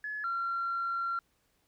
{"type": "tone pair in turn", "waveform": "sine", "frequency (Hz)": [1705, 1371], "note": ["G#6", "F6"], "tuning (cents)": [45, -32], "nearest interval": "major third", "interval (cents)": 377, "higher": "first", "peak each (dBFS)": [-34, -29], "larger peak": "second", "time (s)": [[0.04, 0.24], [0.24, 1.19]], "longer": "second", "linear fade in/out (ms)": 2, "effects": ["tanh soft clip ceiling -26 dBFS", "pink hiss -73 dBFS RMS until 1.67 s"]}